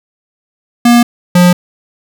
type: tone pair in turn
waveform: square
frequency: 238.6 / 177.72 Hz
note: A#3 / F3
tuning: +41 / +31 cents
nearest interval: perfect fourth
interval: 510 cents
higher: first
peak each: -4 dBFS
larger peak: neither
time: 0.85-1.03 / 1.35-1.53 s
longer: neither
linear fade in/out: 5 ms
effects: none